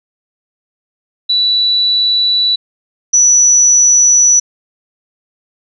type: tone pair in turn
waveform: sine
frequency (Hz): 3951 / 5920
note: B7 / F#8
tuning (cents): 0 / 0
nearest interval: perfect fifth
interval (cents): 700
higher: second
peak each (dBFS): -9 / -5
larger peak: second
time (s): 1.29-2.56 / 3.13-4.4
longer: neither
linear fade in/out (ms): 10
effects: none